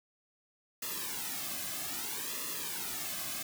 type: noise with flanger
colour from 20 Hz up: white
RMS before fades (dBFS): -38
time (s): 0.82-3.43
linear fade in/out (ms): 5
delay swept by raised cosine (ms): 1.3 to 2.18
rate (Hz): 0.62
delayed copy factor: -0.95
effects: none